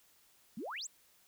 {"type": "exponential sweep", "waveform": "sine", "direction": "up", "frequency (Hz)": [186.3, 8380], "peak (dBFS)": -39, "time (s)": [0.57, 0.87], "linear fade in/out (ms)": 5, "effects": ["white hiss -67 dBFS RMS until 1.27 s"]}